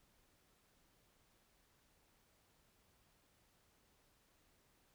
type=silence; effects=pink hiss -74 dBFS RMS until 4.94 s